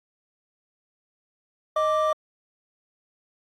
triangle tone pair together, 622.3 / 1174.7 Hz, D#5 / D6, 0 / 0 cents, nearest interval major seventh, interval 1100 cents, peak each -20 / -21 dBFS, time 1.76-2.13 s, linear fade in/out 5 ms, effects tanh soft clip ceiling -11 dBFS + AAC 64 kbps

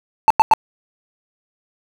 triangle tone bursts, 880 Hz, A5, in tune, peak -4 dBFS, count 3, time 0.28-0.536 s, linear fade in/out 0 ms, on 24 ms, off 92 ms, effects none

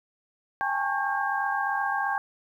sine tone cluster, 799 / 847 / 882 / 1101 / 1602 Hz, G5 / G#5 / A5 / C#6 / G6, +33 / +34 / +4 / -12 / +37 cents, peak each -29 / -35 / -34 / -32 / -29 dBFS, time 0.61-2.18 s, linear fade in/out 0 ms, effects 10-bit

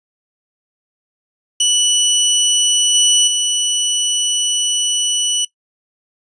20% pulse tone with level steps, 2960 Hz, F#7, in tune, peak -6 / -4 / -9 dBFS, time 1.6-5.45 s, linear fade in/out 5 ms, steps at 2.94 / 3.27 s, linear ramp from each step 10 ms, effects noise-tail reverb RT60 0.1 s tail -19 dB re dry + resampled to 22050 Hz

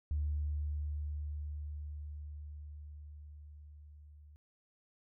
sine tone with level ramp, 74.3 Hz, D2, 21 cents sharp, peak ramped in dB -30 to -54 dBFS, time 0.11-4.36 s, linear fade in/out 0 ms, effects tanh soft clip ceiling -26 dBFS

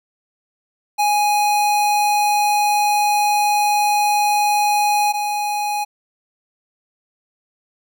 square tone pair in turn, 830.6 / 830.6 Hz, G#5 / G#5, 0 / 0 cents, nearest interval unison, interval 0 cents, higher neither, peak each -15 / -20 dBFS, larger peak first, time 0.98-5.13 / 5.13-5.85 s, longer first, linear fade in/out 20 ms, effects none

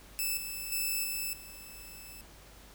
5% pulse tone with level steps, 2629 Hz, E7, 5 cents flat, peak -21 / -28 / -21 / -24 / -38 dBFS, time 0.19-2.21 s, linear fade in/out 0 ms, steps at 0.37 / 0.72 / 1.04 / 1.33 s, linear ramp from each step 2 ms, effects added 50 Hz sine -55 dBFS peak until 2.74 s + pink hiss -55 dBFS RMS until 2.74 s

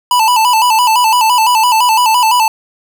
square tone with vibrato, 932.3 Hz, A#5, in tune, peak -8 dBFS, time 0.11-2.48 s, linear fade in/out 2 ms, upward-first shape square, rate 5.9 Hz, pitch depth 95 cents each way, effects none

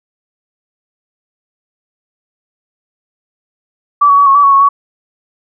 sine tone with pitch steps, 1156 / 1125 / 1137 / 1096 / 1149 / 1113 / 1101 / 1123 Hz, D6 / C#6 / C#6 / C#6 / D6 / C#6 / C#6 / C#6, -28 / +25 / +44 / -20 / -38 / +7 / -12 / +22 cents, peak -4 dBFS, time 4.01-4.69 s, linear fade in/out 10 ms, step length 85 ms, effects none

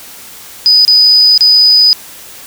sine tone with dropouts, 4978 Hz, D#8, in tune, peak -3 dBFS, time 0.66-1.93 s, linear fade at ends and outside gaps 0 ms, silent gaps 0.85-0.879 / 1.377-1.408 s, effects white hiss -32 dBFS RMS until 2.46 s

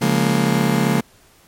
35% pulse chord, Bb minor seventh, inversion first, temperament just, 139.85 / 174.81 / 209.8 / 233.1 Hz, Db3 / F3 / Ab3 / Bb3, +16 / +2 / +18 / 0 cents, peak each -19 dBFS, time 0.01-1.01 s, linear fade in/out 10 ms, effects pink hiss -52 dBFS RMS until 1.47 s + MP3 64 kbps

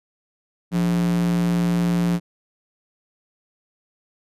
square tone with high-pass filter, 58.27 Hz, A#1, in tune, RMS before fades -20 dBFS, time 0.71-2.2 s, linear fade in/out 50 ms, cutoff 190 Hz, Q 5, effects resampled to 32000 Hz

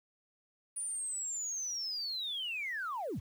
sine linear sweep, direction down, 9490 to 55 Hz, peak -34 dBFS, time 0.76-3.2 s, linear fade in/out 10 ms, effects tanh soft clip ceiling -31 dBFS + 10-bit

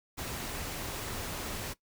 pink noise, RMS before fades -38 dBFS, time 0.17-1.74 s, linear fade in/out 20 ms, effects noise-tail reverb RT60 0.1 s tail -17 dB re dry

